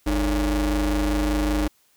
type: ring-modulated tone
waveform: 45% pulse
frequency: 126.4 Hz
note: B2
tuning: 41 cents sharp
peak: -17 dBFS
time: 0.06-1.68 s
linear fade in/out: 10 ms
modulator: 177 Hz
effects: white hiss -62 dBFS RMS until 1.96 s